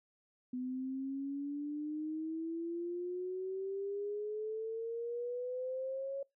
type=exponential sweep; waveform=sine; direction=up; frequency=250 to 554.4 Hz; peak=-36 dBFS; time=0.53-6.23 s; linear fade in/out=5 ms; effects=noise-tail reverb RT60 0.2 s tail -24 dB re dry